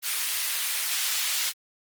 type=high-pass noise; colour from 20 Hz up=pink; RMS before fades=-27 dBFS; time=0.02-1.53 s; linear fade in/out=50 ms; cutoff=2400 Hz; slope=12 dB/octave; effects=Opus 24 kbps